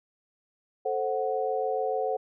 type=chord; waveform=sine; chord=F# diminished; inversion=first; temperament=equal with one note detuned; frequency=440 / 526.9 / 740 Hz; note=A4 / C5 / F#5; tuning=0 / +12 / 0 cents; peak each=-30 dBFS; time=0.85-2.17 s; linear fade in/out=10 ms; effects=none